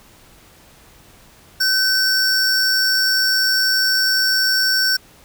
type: tone pair together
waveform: square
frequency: 1531 / 5456 Hz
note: G6 / F8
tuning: -41 / -41 cents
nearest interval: octave + minor seventh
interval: 2200 cents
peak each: -19 / -17 dBFS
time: 1.6-4.97 s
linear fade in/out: 10 ms
effects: pink hiss -48 dBFS RMS until 5.24 s